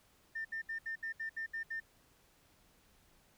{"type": "tone bursts", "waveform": "sine", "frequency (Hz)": 1801, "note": "A6", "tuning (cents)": 40, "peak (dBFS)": -36, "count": 9, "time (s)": [0.35, 1.802], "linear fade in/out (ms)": 10, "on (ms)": 100, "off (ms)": 69, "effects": ["tanh soft clip ceiling -32 dBFS", "pink hiss -68 dBFS RMS until 3.37 s"]}